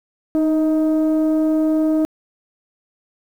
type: tone pair together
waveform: sine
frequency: 311.1 / 632.3 Hz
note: D#4 / D#5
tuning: 0 / +28 cents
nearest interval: octave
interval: 1228 cents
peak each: -13 / -21 dBFS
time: 0.35-2.05 s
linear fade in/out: 0 ms
effects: tanh soft clip ceiling -11 dBFS + 8-bit